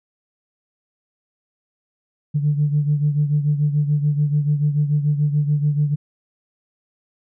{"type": "beating tone pair", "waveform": "sine", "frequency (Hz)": [146.5, 153.4], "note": ["D3", "D#3"], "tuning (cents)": [-4, -24], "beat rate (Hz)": 6.9, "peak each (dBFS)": [-16, -22], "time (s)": [2.34, 5.96], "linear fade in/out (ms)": 20, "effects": ["tanh soft clip ceiling -9 dBFS"]}